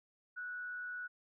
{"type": "tone with frequency modulation", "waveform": "sine", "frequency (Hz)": 1471, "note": "F#6", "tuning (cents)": -11, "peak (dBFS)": -40, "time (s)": [0.36, 1.08], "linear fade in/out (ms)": 20, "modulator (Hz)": 117, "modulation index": 0.26, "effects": []}